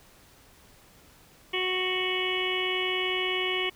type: harmonic tone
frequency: 369.6 Hz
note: F#4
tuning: 2 cents flat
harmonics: 1 / 2 / 3 / 5 / 6 / 7 / 8 / 9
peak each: -31 / -40 / -37 / -38 / -31 / -39 / -31 / -39 dBFS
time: 1.53-3.7 s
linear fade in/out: 10 ms
effects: pink hiss -56 dBFS RMS until 3.75 s